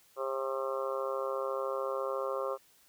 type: harmonic tone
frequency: 133.9 Hz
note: C3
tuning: 40 cents sharp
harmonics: 3 / 4 / 5 / 6 / 7 / 8 / 9 / 10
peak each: -38 / -34 / -46 / -48 / -49 / -40 / -41 / -46 dBFS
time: 0.16-2.58 s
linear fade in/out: 50 ms
effects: white hiss -64 dBFS RMS until 2.88 s